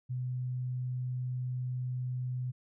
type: tone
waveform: sine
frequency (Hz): 126.1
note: B2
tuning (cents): +36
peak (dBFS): -32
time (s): 0.09-2.52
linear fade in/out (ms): 20
effects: none